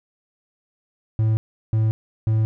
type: tone bursts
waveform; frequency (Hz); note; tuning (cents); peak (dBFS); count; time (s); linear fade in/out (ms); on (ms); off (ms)
triangle; 110; A2; 0; -14; 3; 1.19-2.45; 0; 180; 360
effects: none